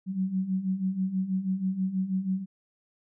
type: beating tone pair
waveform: sine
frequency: 184.5 / 190.7 Hz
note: F#3 / G3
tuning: -5 / -47 cents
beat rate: 6.2 Hz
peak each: -32 / -27 dBFS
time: 0.06-2.46 s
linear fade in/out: 50 ms
effects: none